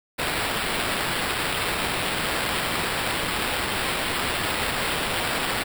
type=noise with sample-and-hold; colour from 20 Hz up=white; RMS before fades=-26 dBFS; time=0.18-5.64 s; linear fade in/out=20 ms; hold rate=6300 Hz; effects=none